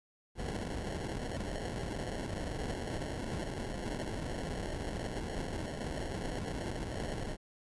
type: noise with sample-and-hold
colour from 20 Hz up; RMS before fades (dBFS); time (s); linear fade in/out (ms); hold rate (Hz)
pink; -38; 0.35-7.37; 50; 1225
effects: resampled to 24000 Hz